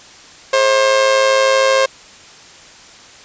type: tone with amplitude modulation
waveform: sawtooth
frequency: 533 Hz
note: C5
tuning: 32 cents sharp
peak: -4 dBFS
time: 0.53-1.86 s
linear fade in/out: 5 ms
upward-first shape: sine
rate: 113 Hz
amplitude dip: 55%
effects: white hiss -40 dBFS RMS until 3.24 s + resampled to 16000 Hz